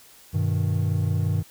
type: chord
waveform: triangle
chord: G augmented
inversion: none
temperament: equal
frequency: 98 / 123.47 / 155.56 Hz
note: G2 / B2 / D#3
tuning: 0 / 0 / 0 cents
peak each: -21 / -26 / -24 dBFS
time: 0.33-1.43 s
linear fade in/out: 20 ms
effects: white hiss -51 dBFS RMS until 1.5 s